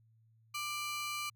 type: ring-modulated tone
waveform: sawtooth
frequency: 1773 Hz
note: A6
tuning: 13 cents sharp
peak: -30 dBFS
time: 0.54-1.3 s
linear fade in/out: 10 ms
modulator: 586 Hz
effects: added 112 Hz sine -64 dBFS peak until 1.35 s